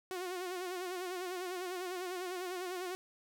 sawtooth tone with vibrato, 363.3 Hz, F#4, 32 cents flat, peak -34 dBFS, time 0.11-2.95 s, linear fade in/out 0 ms, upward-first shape sine, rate 10 Hz, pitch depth 65 cents each way, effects 12-bit

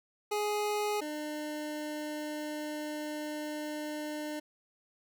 25% pulse tone pair in turn, 417.5 / 301.6 Hz, G#4 / D4, +9 / +46 cents, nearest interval tritone, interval 563 cents, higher first, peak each -26 / -32 dBFS, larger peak first, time 0.31-1.01 / 1.01-4.4 s, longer second, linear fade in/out 10 ms, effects none

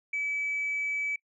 sine tone, 2295 Hz, D7, 40 cents flat, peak -27 dBFS, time 0.13-1.16 s, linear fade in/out 5 ms, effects noise-tail reverb RT60 0.1 s tail -23 dB re dry + tanh soft clip ceiling -24 dBFS

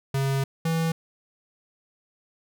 square tone pair in turn, 136.2 / 163.71 Hz, C#3 / E3, -30 / -12 cents, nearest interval minor third, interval 318 cents, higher second, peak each -23 dBFS, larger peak neither, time 0.14-0.44 / 0.65-0.92 s, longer first, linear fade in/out 5 ms, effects none

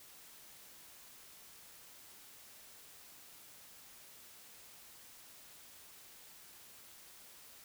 silence, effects white hiss -57 dBFS RMS until 7.64 s

